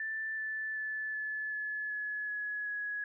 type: tone with pitch steps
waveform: sine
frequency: 1766 / 1752.8 / 1739.7 / 1726.7 / 1713.7 / 1700.9 / 1688.2 / 1675.6 Hz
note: A6 / A6 / A6 / A6 / A6 / G#6 / G#6 / G#6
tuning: +6 / -7 / -20 / -33 / -46 / +41 / +28 / +15 cents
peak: -34 dBFS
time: 0-3.04 s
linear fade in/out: 2 ms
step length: 380 ms
effects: none